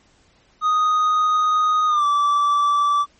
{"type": "tone with pitch glide", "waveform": "triangle", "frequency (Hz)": [1244.5, 1161.2], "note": ["D#6", "D6"], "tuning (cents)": [0, -20], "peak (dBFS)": -13, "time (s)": [0.61, 3.06], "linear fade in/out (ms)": 50, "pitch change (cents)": -120, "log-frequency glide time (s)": [1.87, 2.05], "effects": ["pink hiss -57 dBFS RMS until 3.19 s", "MP3 32 kbps"]}